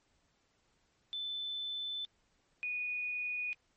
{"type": "tone pair in turn", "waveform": "sine", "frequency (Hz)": [3519, 2468], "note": ["A7", "D#7"], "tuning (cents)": [0, -15], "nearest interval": "tritone", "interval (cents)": 615, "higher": "first", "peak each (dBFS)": [-36, -34], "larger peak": "second", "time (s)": [[1.13, 2.05], [2.63, 3.53]], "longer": "first", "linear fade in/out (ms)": 0, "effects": ["pink hiss -74 dBFS RMS until 3.76 s", "MP3 32 kbps"]}